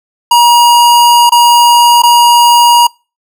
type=tone with dropouts; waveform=square; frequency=953 Hz; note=A#5; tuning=38 cents sharp; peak=-3 dBFS; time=0.31-2.87 s; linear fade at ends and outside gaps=5 ms; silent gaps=1.295-1.32 / 2.021-2.034 s; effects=noise-tail reverb RT60 0.3 s tail -25 dB re dry